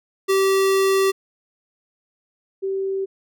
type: tone pair in turn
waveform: square / sine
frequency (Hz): 387 / 387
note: G4 / G4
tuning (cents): -22 / -22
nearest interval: unison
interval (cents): 0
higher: neither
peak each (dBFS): -16 / -21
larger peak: first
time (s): 0.28-1.12 / 2.62-3.06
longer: first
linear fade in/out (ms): 20
effects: none